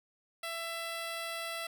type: tone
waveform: 10% pulse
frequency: 667 Hz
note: E5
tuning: 20 cents sharp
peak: -28 dBFS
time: 0.43-1.67 s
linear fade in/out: 5 ms
effects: none